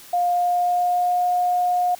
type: tone with pitch glide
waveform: sine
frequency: 707 to 716.9 Hz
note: F5 to F5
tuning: +21 to +45 cents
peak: -17 dBFS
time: 0.13-1.95 s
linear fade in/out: 5 ms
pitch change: +24 cents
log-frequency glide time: 0.29-1.27 s
effects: white hiss -44 dBFS RMS until 1.99 s